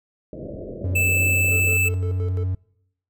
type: low-pass noise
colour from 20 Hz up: white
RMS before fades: -34 dBFS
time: 0.33-1.74 s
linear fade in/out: 2 ms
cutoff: 620 Hz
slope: 96 dB/octave
type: tone with pitch glide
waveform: triangle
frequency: 91.6 to 92.77 Hz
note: F#2 to F#2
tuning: -17 to +5 cents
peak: -19 dBFS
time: 0.84-2.55 s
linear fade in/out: 5 ms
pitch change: +22 cents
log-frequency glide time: 1.02-1.28 s
type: tone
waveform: square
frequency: 2633 Hz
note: E7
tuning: 3 cents flat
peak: -19 dBFS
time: 0.95-1.89 s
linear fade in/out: 10 ms
type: tone with tremolo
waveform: triangle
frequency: 440 Hz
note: A4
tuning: in tune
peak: -28 dBFS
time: 1.51-2.44 s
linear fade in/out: 10 ms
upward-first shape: square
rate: 5.8 Hz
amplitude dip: 80%
effects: noise-tail reverb RT60 0.8 s tail -25 dB re dry